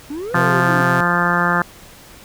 triangle exponential two-way sweep, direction up then down, 277.2 to 523.3 to 277.2 Hz, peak -22 dBFS, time 0.1-0.82 s, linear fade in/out 5 ms, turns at 0.35 s
harmonic tone, 174.61 Hz, F3, in tune, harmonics 1 / 2 / 3 / 4 / 5 / 6 / 7 / 8 / 9 / 10, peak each -21 / -27 / -27 / -26 / -24 / -24 / -21 / -22 / -22 / -23 dBFS, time 0.34-1.62 s, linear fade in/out 2 ms
sawtooth tone, 130.81 Hz, C3, in tune, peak -16 dBFS, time 0.35-1.01 s, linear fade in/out 5 ms
effects pink hiss -42 dBFS RMS until 2.24 s

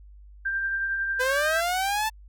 sine tone with tremolo, 1581 Hz, G6, 14 cents sharp, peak -23 dBFS, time 0.45-1.61 s, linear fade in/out 10 ms, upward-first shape triangle, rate 11 Hz, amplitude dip 35%
sawtooth linear sweep, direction up, 493.9 to 888 Hz, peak -20 dBFS, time 1.19-2.1 s, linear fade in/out 20 ms
effects added 50 Hz sine -45 dBFS peak until 2.28 s

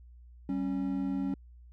triangle tone pair together, 193.32 / 273.6 Hz, G3 / C#4, -24 / -23 cents, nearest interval tritone, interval 601 cents, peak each -32 / -29 dBFS, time 0.49-1.34 s, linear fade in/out 2 ms, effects added 60 Hz sine -50 dBFS peak until 1.72 s

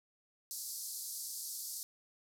white band-pass noise, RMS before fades -43 dBFS, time 0.51-1.83 s, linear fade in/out 0 ms, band 4400 to 14000 Hz, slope 48 dB/octave, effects none

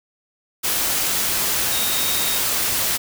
sine tone in noise, 3729 Hz, A#7, in tune, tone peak -27 dBFS, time 1.71-2.39 s, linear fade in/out 20 ms, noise white, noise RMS -21 dBFS, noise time 0.63-2.98 s, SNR -9 dB, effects none

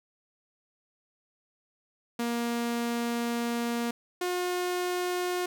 sawtooth tone pair in turn, 235.9 / 359 Hz, A#3 / F4, +21 / +48 cents, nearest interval perfect fifth, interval 727 cents, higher second, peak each -24 dBFS, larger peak neither, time 2.19-3.91 / 4.21-5.46 s, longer first, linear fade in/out 5 ms, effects none

